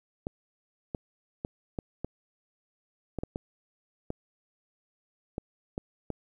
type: clicks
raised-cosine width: 2 ms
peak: -19 dBFS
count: 12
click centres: 0.269 / 0.948 / 1.449 / 1.788 / 2.046 / 3.187 / 3.235 / 3.359 / 4.104 / 5.381 / 5.779 / 6.103 s
effects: 10-bit